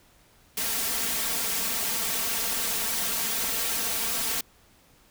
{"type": "noise with comb filter", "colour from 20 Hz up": "white", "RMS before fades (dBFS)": -28, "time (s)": [0.57, 4.41], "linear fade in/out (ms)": 5, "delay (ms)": 4.4, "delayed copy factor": 0.95, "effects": ["pink hiss -59 dBFS RMS until 5.1 s"]}